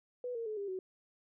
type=tone with pitch steps; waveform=sine; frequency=493.9 / 460.8 / 430 / 401.2 / 374.3 Hz; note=B4 / A#4 / A4 / G4 / F#4; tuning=0 / -20 / -40 / +40 / +20 cents; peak=-36 dBFS; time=0.24-0.79 s; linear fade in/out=2 ms; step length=110 ms; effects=none